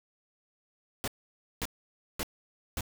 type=noise bursts; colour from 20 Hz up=pink; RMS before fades=-33 dBFS; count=4; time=1.04-2.808 s; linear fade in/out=0 ms; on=37 ms; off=540 ms; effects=none